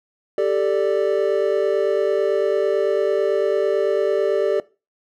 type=chord; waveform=triangle; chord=G suspended second; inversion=none; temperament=just; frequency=392 / 441 / 588 Hz; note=G4 / A4 / D5; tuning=0 / +4 / +2 cents; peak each=-19 dBFS; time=0.38-4.6 s; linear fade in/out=2 ms; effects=noise-tail reverb RT60 0.3 s tail -20 dB re dry